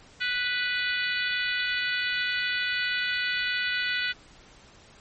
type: harmonic tone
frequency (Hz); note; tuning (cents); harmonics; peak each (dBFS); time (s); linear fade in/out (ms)
493.7; B4; -1; 3 / 4 / 5 / 6 / 7 / 8 / 9; -29 / -31 / -33 / -35 / -36 / -37 / -38; 0.2-4.13; 20
effects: pink hiss -53 dBFS RMS until 5 s + MP3 32 kbps